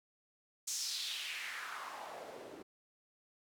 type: noise with band-pass filter sweep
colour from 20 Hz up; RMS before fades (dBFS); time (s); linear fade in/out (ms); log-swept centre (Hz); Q
white; -43; 0.67-2.63; 10; 6800 to 320; 2.9
effects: none